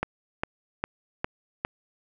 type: click train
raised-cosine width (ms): 0.5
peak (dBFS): -11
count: 5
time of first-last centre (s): 0.03-1.649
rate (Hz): 2.47
effects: none